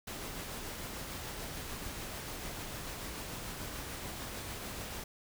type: noise with tremolo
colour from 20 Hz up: pink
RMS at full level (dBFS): -41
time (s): 0.07-5.04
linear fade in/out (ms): 5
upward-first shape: triangle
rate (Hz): 6.8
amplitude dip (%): 25
effects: none